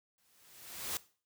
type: noise with exponential growth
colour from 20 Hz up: white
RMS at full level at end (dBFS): -35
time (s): 0.18-0.97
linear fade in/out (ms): 0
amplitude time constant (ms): 170
effects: noise-tail reverb RT60 0.4 s tail -18 dB re dry